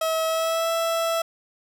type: tone with pitch glide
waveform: 30% pulse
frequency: 644 to 662.1 Hz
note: E5 to E5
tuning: -41 to +7 cents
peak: -19 dBFS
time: 0.01-1.22 s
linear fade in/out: 5 ms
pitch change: +48 cents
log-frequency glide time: 0.26-0.71 s
effects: none